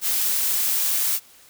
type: noise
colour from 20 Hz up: blue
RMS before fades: -22 dBFS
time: 0.01-1.2 s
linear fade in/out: 50 ms
effects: white hiss -51 dBFS RMS until 1.49 s